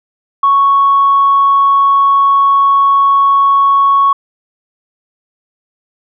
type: tone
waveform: sine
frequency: 1108.7 Hz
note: C#6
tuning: in tune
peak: -5 dBFS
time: 0.43-4.13 s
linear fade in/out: 5 ms
effects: tanh soft clip ceiling -1 dBFS